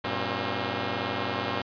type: tone cluster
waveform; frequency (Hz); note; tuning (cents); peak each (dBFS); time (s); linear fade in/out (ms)
5% pulse; 97.1 / 118.6 / 268.5; G2 / A#2 / C4; -16 / +30 / +45; -21; 0.04-1.62; 5
effects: resampled to 11025 Hz